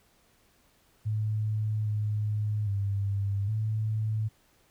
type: tone with pitch steps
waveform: sine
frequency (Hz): 107.5 / 105.7 / 99.6 / 108.8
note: A2 / G#2 / G2 / A2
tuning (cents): -40 / +31 / +28 / -19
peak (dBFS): -26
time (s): 1.05-4.29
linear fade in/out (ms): 20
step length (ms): 810
effects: pink hiss -65 dBFS RMS until 4.7 s